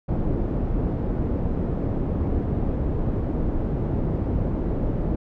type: low-pass noise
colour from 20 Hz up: pink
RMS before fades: -24 dBFS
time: 0.08-5.16 s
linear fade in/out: 10 ms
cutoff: 410 Hz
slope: 12 dB/octave
effects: none